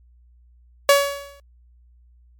sawtooth tone with exponential decay, 564 Hz, C#5, 30 cents sharp, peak -5 dBFS, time 0.89-1.4 s, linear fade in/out 2 ms, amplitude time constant 110 ms, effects added 60 Hz sine -50 dBFS peak until 2.39 s + MP3 96 kbps

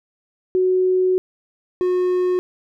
sine / triangle tone pair in turn, 370 / 363.2 Hz, F#4 / F#4, 0 / -32 cents, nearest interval unison, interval 32 cents, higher first, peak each -14 dBFS, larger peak neither, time 0.55-1.18 / 1.81-2.39 s, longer first, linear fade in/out 0 ms, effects none

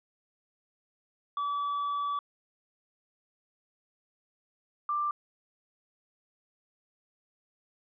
triangle / sine tone pair in turn, 1149 / 1182 Hz, D6 / D6, -38 / +11 cents, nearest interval unison, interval 49 cents, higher second, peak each -27 dBFS, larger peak neither, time 1.37-2.19 / 4.89-5.11 s, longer first, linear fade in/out 2 ms, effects resampled to 11025 Hz

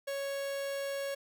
45% pulse tone, 554.4 Hz, C#5, in tune, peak -34 dBFS, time 0.07-1.15 s, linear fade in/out 10 ms, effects none

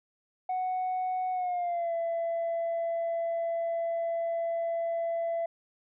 sine tone with pitch glide, 740 to 670.8 Hz, F#5 to E5, 0 to +30 cents, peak -26 dBFS, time 0.49-5.46 s, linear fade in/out 5 ms, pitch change -170 cents, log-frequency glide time 1.32-1.93 s, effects tanh soft clip ceiling -26 dBFS

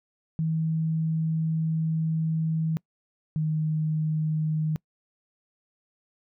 sine tone pair in turn, 160.2 / 155.82 Hz, E3 / D#3, -49 / +3 cents, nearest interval unison, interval 48 cents, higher first, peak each -23 dBFS, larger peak neither, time 0.39-2.77 / 3.36-4.76 s, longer first, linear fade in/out 0 ms, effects noise-tail reverb RT60 0.1 s tail -25 dB re dry

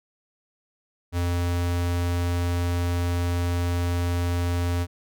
square tone, 87.31 Hz, F2, in tune, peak -23 dBFS, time 1.12-4.87 s, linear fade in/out 50 ms, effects none

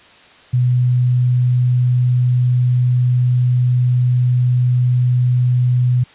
sine tone, 124.4 Hz, B2, 13 cents sharp, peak -11 dBFS, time 0.53-6.04 s, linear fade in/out 10 ms, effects white hiss -45 dBFS RMS until 6.14 s + resampled to 8000 Hz

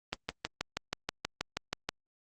click train, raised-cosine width 0.2 ms, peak -14 dBFS, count 12, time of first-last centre 0.13-1.89 s, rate 6.25 Hz, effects Opus 24 kbps

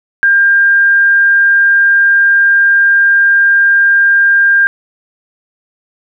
sine tone, 1600 Hz, G6, 35 cents sharp, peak -5 dBFS, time 0.23-4.67 s, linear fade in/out 0 ms, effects none

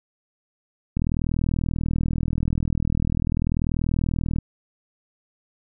click train, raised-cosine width 5 ms, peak -11 dBFS, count 139, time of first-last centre 0.97-4.386 s, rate 40.4 Hz, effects none

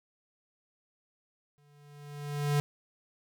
square tone with exponential growth, 145.5 Hz, D3, 16 cents flat, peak -24 dBFS, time 1.58-2.6 s, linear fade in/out 0 ms, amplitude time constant 220 ms, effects none

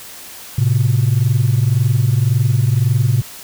sine tone pair together, 110 / 131.84 Hz, A2 / C3, 0 / +14 cents, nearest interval minor third, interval 314 cents, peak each -13 dBFS, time 0.58-3.22 s, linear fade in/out 5 ms, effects tanh soft clip ceiling -6 dBFS + white hiss -35 dBFS RMS until 3.43 s

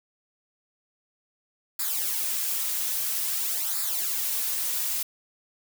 blue noise with flanger, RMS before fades -28 dBFS, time 1.79-5.03 s, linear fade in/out 5 ms, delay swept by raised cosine 0.33 to 4.53 ms, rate 0.5 Hz, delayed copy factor -0.75, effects none

